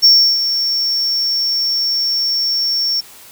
triangle tone with ADSR envelope, 5470 Hz, F8, 37 cents flat, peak -3 dBFS, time 0.02-3.01 s, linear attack 26 ms, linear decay 330 ms, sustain -10 dB, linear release 13 ms, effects white hiss -40 dBFS RMS until 3.31 s

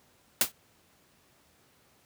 white noise with exponential decay, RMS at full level -19 dBFS, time 0.41-0.52 s, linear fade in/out 2 ms, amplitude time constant 23 ms, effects pink hiss -64 dBFS RMS until 2.05 s + high-pass 80 Hz 12 dB/octave

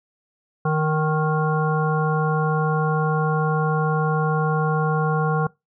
harmonic tone with a mistuned harmonic, 155.56 Hz, D#3, in tune, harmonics 1 / 3 / 5 / 7 / 9, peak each -20 / -25 / -27 / -28 / -30 dBFS, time 0.65-5.47 s, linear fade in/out 5 ms, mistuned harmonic 5, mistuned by -15 cents, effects noise-tail reverb RT60 0.2 s tail -22 dB re dry

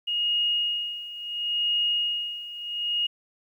sine tone with tremolo, 2867 Hz, F7, 45 cents sharp, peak -21 dBFS, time 0.07-3.07 s, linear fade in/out 10 ms, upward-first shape sine, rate 0.72 Hz, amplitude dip 80%, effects 10-bit

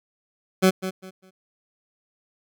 20% pulse tone with echo, 187.7 Hz, F#3, 25 cents sharp, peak -9 dBFS, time 0.62-0.71 s, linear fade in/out 20 ms, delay 200 ms, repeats 3, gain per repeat -12 dB, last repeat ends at 1.31 s, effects none

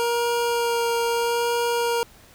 25% pulse tone with vibrato, 470.5 Hz, A#4, 16 cents sharp, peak -17 dBFS, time 0-2.03 s, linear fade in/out 0 ms, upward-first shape sine, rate 0.78 Hz, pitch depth 11 cents each way, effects pink hiss -51 dBFS RMS until 2.34 s

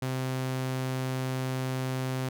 sawtooth tone, 130 Hz, C3, 11 cents flat, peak -25 dBFS, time 0.02-2.29 s, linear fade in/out 5 ms, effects none

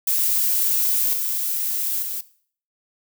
violet noise with level steps, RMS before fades -20 / -24 / -28 dBFS, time 0.07-2.21 s, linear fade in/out 5 ms, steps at 1.13 / 2.02 s, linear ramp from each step 5 ms, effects noise-tail reverb RT60 0.5 s tail -17 dB re dry

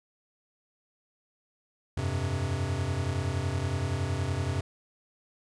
square chord, F suspended second, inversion none, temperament equal, 87.31 / 98 / 130.81 Hz, F2 / G2 / C3, 0 / 0 / 0 cents, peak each -33 dBFS, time 1.97-4.61 s, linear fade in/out 5 ms, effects resampled to 22050 Hz + 11-bit

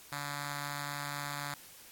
5% pulse tone with notch filter, 144 Hz, D3, 34 cents flat, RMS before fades -39 dBFS, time 0.12-1.54 s, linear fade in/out 2 ms, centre 410 Hz, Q 0.58, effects white hiss -54 dBFS RMS until 1.91 s + AAC 64 kbps

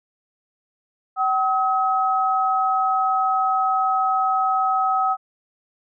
sine tone pair together, 762 / 1276.7 Hz, G5 / D#6, -49 / +44 cents, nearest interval major sixth, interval 893 cents, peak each -20 dBFS, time 1.16-5.17 s, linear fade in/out 50 ms, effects none

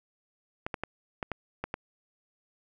clicks, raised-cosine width 0.5 ms, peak -17 dBFS, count 7, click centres 0.665 / 0.742 / 0.836 / 1.228 / 1.317 / 1.64 / 1.741 s, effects none

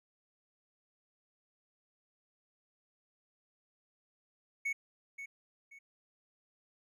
triangle tone with echo, 2217 Hz, C#7, in tune, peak -30 dBFS, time 4.65-4.73 s, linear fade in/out 10 ms, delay 530 ms, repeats 2, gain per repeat -10 dB, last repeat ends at 5.79 s, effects none

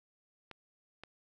clicks, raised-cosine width 0.3 ms, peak -30 dBFS, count 2, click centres 0.513 / 1.036 s, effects none

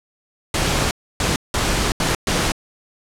pink noise bursts at uneven times, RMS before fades -19 dBFS, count 5, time 0.54-0.91 / 1.2-1.36 / 1.54-1.92 / 2-2.15 / 2.27-2.52 s, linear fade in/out 2 ms, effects low-pass 9000 Hz 12 dB/octave

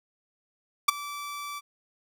sawtooth tone with ADSR envelope, 1160 Hz, D6, 22 cents flat, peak -10 dBFS, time 0.88-1.61 s, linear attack 8 ms, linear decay 13 ms, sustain -21 dB, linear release 33 ms, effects none

